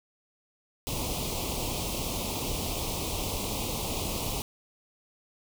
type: band-stop noise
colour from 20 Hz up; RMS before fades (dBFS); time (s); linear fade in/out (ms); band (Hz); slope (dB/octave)
pink; -32; 0.87-4.42; 0; 1100 to 2400; 48
effects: none